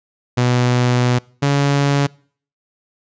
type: tone pair in turn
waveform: sawtooth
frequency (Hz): 123.47 / 141.41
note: B2 / C#3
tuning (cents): 0 / +35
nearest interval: major second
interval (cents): 235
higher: second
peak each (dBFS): -9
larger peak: neither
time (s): 0.37-1.19 / 1.42-2.07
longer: first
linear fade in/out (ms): 10
effects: noise-tail reverb RT60 0.5 s tail -25 dB re dry + resampled to 16000 Hz